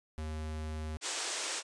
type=tone; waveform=square; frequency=77.78 Hz; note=D#2; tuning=in tune; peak=-37 dBFS; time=0.18-0.97 s; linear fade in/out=0 ms
type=band-pass noise; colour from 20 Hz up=white; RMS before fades=-37 dBFS; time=1.01-1.63 s; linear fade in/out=50 ms; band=310 to 8600 Hz; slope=48 dB/octave
effects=resampled to 24000 Hz